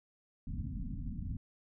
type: low-pass noise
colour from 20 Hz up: pink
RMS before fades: -39 dBFS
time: 0.47-1.37 s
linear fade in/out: 5 ms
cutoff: 270 Hz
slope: 96 dB/octave
effects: none